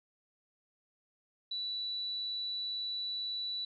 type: tone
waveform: sine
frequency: 3951 Hz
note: B7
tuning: in tune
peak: -34 dBFS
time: 1.51-3.65 s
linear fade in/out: 5 ms
effects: MP3 64 kbps